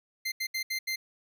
25% pulse tone bursts at uneven times, 2084 Hz, C7, 7 cents flat, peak -26 dBFS, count 5, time 0.25-0.32 / 0.4-0.47 / 0.54-0.63 / 0.7-0.79 / 0.87-0.96 s, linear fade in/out 10 ms, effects none

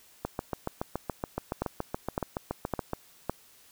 two click trains, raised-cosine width 1 ms, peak -16 / -14 dBFS, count 20 / 4, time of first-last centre 0.25-2.934 / 1.62-3.296 s, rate 7.08 / 1.79 Hz, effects white hiss -58 dBFS RMS until 3.71 s

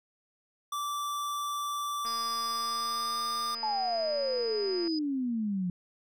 square tone with pitch glide, 1166 to 1195.3 Hz, D6 to D6, -13 to +30 cents, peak -32 dBFS, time 0.72-3.55 s, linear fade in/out 5 ms, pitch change +43 cents, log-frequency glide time 2.42-3.21 s
click train, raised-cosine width 0.5 ms, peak -33 dBFS, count 651, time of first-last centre 2.05-4.876 s, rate 230 Hz
sine tone, 4978 Hz, D#8, in tune, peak -35 dBFS, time 2.06-4.99 s, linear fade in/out 5 ms
sine exponential sweep, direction down, 880 to 174.61 Hz, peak -28 dBFS, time 3.63-5.7 s, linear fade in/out 2 ms
effects none

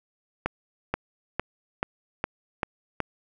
accelerating click train, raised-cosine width 0.5 ms, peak -10 dBFS, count 7, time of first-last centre 0.46-3.003 s, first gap 480 ms, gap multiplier 0.95, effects none

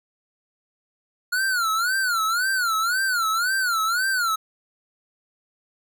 square tone with vibrato, 1426 Hz, F6, 36 cents sharp, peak -21 dBFS, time 1.32-4.36 s, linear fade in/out 10 ms, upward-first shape sine, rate 1.9 Hz, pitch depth 170 cents each way, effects none

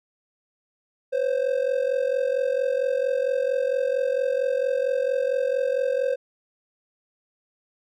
triangle ring-modulated tone, 523.3 Hz, C5, in tune, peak -16 dBFS, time 1.12-6.16 s, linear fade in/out 20 ms, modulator 22.2 Hz, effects none

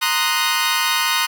15% pulse chord, C half-diminished seventh, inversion third, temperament equal, 932.3 / 1046.5 / 1244.5 / 1480 Hz, Bb5 / C6 / Eb6 / Gb6, 0 / 0 / 0 / 0 cents, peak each -16 dBFS, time 0.01-1.27 s, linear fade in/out 20 ms, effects none

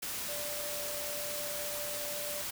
sine tone in noise, 587.3 Hz, D5, in tune, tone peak -41 dBFS, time 0.28-2.42 s, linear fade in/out 10 ms, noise white, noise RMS -38 dBFS, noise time 0.02-2.51 s, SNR -6 dB, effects none

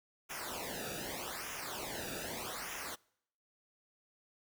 pink noise with flanger, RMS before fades -42 dBFS, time 0.29-2.96 s, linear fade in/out 20 ms, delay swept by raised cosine 0.23 to 0.96 ms, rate 0.82 Hz, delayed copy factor -0.85, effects noise-tail reverb RT60 0.7 s tail -25 dB re dry

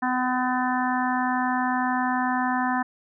harmonic tone, 252.7 Hz, B3, 40 cents sharp, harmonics 1 / 3 / 4 / 5 / 6 / 7, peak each -26 / -27 / -28 / -34 / -33 / -31 dBFS, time 0.02-2.83 s, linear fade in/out 10 ms, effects none

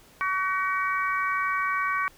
harmonic tone, 378 Hz, F#4, 37 cents sharp, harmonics 3 / 4 / 5 / 6, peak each -26 / -30 / -33 / -32 dBFS, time 0.21-2.08 s, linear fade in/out 0 ms, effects pink hiss -55 dBFS RMS until 2.17 s

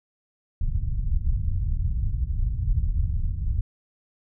pink low-pass noise, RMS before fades -24 dBFS, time 0.61-3.61 s, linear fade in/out 5 ms, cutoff 110 Hz, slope 24 dB/octave, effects none

